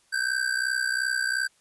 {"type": "ring-modulated tone", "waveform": "square", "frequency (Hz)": 1562, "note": "G6", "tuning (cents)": -7, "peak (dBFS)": -22, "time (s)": [0.12, 1.48], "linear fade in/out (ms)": 20, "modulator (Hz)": 31.4, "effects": ["white hiss -64 dBFS RMS until 1.6 s", "resampled to 24000 Hz"]}